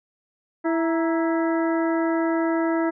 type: harmonic tone with a mistuned harmonic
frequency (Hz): 329.6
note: E4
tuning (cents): 0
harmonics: 1 / 2 / 3 / 4 / 5 / 6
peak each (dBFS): -21 / -27 / -31 / -33 / -35 / -37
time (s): 0.64-2.91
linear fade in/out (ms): 20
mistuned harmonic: 3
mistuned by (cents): -81
effects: none